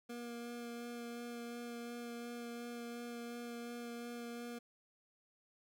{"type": "tone with vibrato", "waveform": "25% pulse", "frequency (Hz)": 237.4, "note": "A#3", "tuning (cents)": 32, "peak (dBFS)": -40, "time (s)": [0.09, 4.59], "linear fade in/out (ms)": 10, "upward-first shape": "sine", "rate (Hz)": 2.8, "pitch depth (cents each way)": 12, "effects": []}